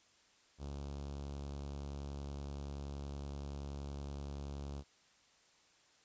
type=tone with notch filter; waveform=sawtooth; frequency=70.6 Hz; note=C#2; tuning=32 cents sharp; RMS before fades=-44 dBFS; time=0.58-4.84 s; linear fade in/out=50 ms; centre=1900 Hz; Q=0.82; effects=white hiss -68 dBFS RMS until 6.04 s + resampled to 16000 Hz